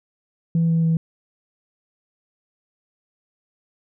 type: tone with pitch steps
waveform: sine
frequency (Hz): 165.8 / 164.46 / 163.14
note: E3 / E3 / E3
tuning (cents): +10 / -4 / -18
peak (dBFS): -14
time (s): 0.55-0.97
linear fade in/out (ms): 2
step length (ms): 140
effects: tanh soft clip ceiling -13 dBFS